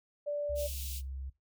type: tone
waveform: sine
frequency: 584 Hz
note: D5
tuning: 10 cents flat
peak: -31 dBFS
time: 0.26-0.68 s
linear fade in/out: 20 ms
type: tone with pitch glide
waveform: sine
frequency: 67.1 to 66.71 Hz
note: C2 to C2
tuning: +44 to +34 cents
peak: -38 dBFS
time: 0.49-1.3 s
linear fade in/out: 10 ms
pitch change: -10 cents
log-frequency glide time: 0.64-1.04 s
type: high-pass noise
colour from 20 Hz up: white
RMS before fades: -43 dBFS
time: 0.55-1.02 s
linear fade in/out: 50 ms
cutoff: 2600 Hz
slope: 48 dB/octave
effects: noise-tail reverb RT60 0.2 s tail -18 dB re dry